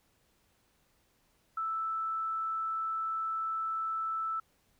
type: tone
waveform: sine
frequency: 1318.5 Hz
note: E6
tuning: in tune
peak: -31 dBFS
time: 1.57-4.4 s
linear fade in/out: 5 ms
effects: pink hiss -71 dBFS RMS until 4.79 s